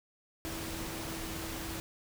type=tone in noise; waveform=sine; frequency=326.4 Hz; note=E4; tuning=17 cents flat; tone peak=-43 dBFS; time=0.45-1.8 s; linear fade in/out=0 ms; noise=pink; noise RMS=-40 dBFS; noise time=0.45-1.8 s; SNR=-6 dB; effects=none